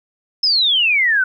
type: exponential sweep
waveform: sine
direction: down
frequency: 5274 to 1467 Hz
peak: -12 dBFS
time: 0.43-1.24 s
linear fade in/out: 5 ms
effects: 9-bit